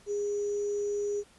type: tone with sample-and-hold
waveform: sine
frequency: 410 Hz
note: G#4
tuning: 22 cents flat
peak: -28 dBFS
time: 0.06-1.24 s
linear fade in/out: 50 ms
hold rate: 6300 Hz
effects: pink hiss -59 dBFS RMS until 1.38 s + resampled to 24000 Hz